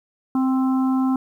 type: harmonic tone with a mistuned harmonic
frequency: 261.6 Hz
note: C4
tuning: in tune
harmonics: 1 / 3 / 4 / 5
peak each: -17 / -30 / -32 / -35 dBFS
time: 0.35-1.16 s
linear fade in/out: 2 ms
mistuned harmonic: 5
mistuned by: +18 cents
effects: 9-bit

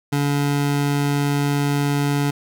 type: tone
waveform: 25% pulse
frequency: 143.1 Hz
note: D3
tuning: 45 cents flat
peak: -14 dBFS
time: 0.12-2.31 s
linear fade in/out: 10 ms
effects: none

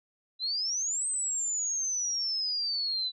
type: exponential two-way sweep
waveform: sine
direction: up then down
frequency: 3951 to 8300 to 3951 Hz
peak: -28 dBFS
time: 0.39-3.12 s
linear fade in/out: 50 ms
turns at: 1.07 s
effects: none

